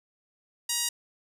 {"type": "tone with band-pass filter", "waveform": "5% pulse", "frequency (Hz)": 951, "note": "A#5", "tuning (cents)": 34, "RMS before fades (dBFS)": -29, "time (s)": [0.69, 0.89], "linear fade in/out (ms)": 5, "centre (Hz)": 6900, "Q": 0.52, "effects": []}